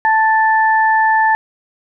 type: tone pair together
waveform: sine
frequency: 880 / 1760 Hz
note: A5 / A6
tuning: 0 / 0 cents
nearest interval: octave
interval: 1200 cents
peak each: -11 / -15 dBFS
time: 0.05-1.35 s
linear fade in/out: 0 ms
effects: none